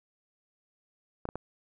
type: clicks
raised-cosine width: 1 ms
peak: -21 dBFS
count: 3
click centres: 1.254 / 1.289 / 1.356 s
effects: none